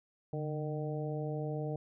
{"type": "harmonic tone with a mistuned harmonic", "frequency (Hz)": 153, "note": "D#3", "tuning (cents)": -29, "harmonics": [1, 2, 3, 4, 5], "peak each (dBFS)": [-36, -43, -40, -43, -47], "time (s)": [0.33, 1.76], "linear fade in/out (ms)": 2, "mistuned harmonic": 1, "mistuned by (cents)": -74, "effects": []}